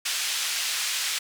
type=band-pass noise; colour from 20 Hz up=pink; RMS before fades=-28 dBFS; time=0.05-1.19 s; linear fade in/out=10 ms; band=2400 to 9000 Hz; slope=12 dB/octave; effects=none